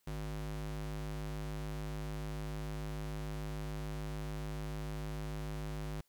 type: ring-modulated tone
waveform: square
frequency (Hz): 103.4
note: G#2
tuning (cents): -7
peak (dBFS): -36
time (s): 0.07-6.01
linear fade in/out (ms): 5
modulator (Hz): 50
effects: white hiss -75 dBFS RMS until 6.08 s